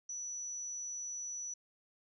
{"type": "tone", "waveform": "sine", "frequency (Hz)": 5920, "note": "F#8", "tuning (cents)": 0, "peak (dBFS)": -39, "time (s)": [0.09, 1.54], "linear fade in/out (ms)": 5, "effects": []}